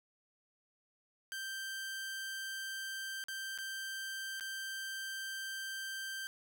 sawtooth tone with dropouts, 1568 Hz, G6, in tune, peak -36 dBFS, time 1.32-6.27 s, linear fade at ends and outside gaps 0 ms, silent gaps 3.239-3.284 / 3.577-3.586 / 4.398-4.408 s, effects none

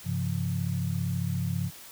sine tone cluster, 97.5 / 132.3 / 170.4 Hz, G2 / C3 / F3, -9 / +20 / -42 cents, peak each -31 dBFS, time 0.04-1.71 s, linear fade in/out 50 ms, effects white hiss -47 dBFS RMS until 1.91 s

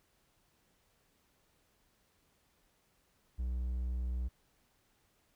triangle tone, 61.74 Hz, B1, in tune, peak -31 dBFS, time 3.38-4.29 s, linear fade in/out 20 ms, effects pink hiss -73 dBFS RMS until 5.35 s

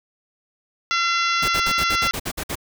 harmonic tone, 682 Hz, F5, 41 cents flat, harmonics 2 / 3 / 4 / 5 / 6 / 7 / 8 / 9, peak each -21 / -25 / -27 / -29 / -31 / -32 / -33 / -34 dBFS, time 0.91-2.11 s, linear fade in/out 0 ms
pink noise bursts, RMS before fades -27 dBFS, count 10, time 1.42-2.555 s, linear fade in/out 10 ms, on 64 ms, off 55 ms
effects none

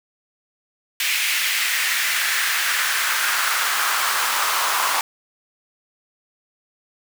pink noise with high-pass filter sweep, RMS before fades -21 dBFS, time 1-5.01 s, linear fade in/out 2 ms, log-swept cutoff 2300 to 1000 Hz, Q 2.4, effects none

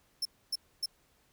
40% pulse tone bursts, 5340 Hz, E8, 22 cents sharp, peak -29 dBFS, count 3, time 0.22-0.859 s, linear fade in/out 5 ms, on 33 ms, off 270 ms, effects pink hiss -69 dBFS RMS until 1.32 s

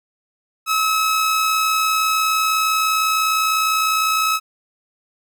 sawtooth tone with amplitude modulation, 1289 Hz, E6, 39 cents flat, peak -11 dBFS, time 0.66-4.4 s, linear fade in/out 50 ms, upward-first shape sine, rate 59.9 Hz, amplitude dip 30%, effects none

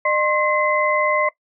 sine tone cluster, 607 / 1062 / 2045 Hz, D#5 / C6 / C7, -43 / +25 / -40 cents, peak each -20 dBFS, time 0.05-1.29 s, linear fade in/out 5 ms, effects noise-tail reverb RT60 0.1 s tail -20 dB re dry

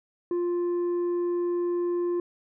sine tone with tanh clipping, 350 Hz, F4, 4 cents sharp, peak -25 dBFS, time 0.31-2.2 s, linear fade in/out 2 ms, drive 4 dB, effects none

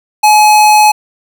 square tone, 848 Hz, G#5, 36 cents sharp, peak -4 dBFS, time 0.23-0.92 s, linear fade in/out 10 ms, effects none

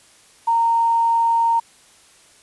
sine tone with quantisation, 923 Hz, A#5, 17 cents flat, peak -14 dBFS, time 0.47-1.6 s, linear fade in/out 10 ms, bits 7, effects white hiss -51 dBFS RMS until 2.42 s + resampled to 24000 Hz

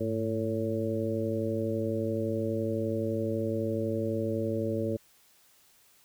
harmonic tone with a mistuned harmonic, 111.9 Hz, A2, 30 cents sharp, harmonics 1 / 2 / 3 / 4 / 5, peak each -34 / -34 / -34 / -34 / -34 dBFS, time 0-4.97 s, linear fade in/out 10 ms, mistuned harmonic 1, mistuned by -110 cents, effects white hiss -62 dBFS RMS until 6.04 s

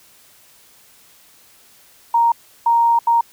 sine tone bursts at uneven times, 932.3 Hz, A#5, in tune, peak -11 dBFS, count 3, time 2.14-2.32 / 2.66-2.99 / 3.07-3.21 s, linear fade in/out 5 ms, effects white hiss -50 dBFS RMS until 3.32 s

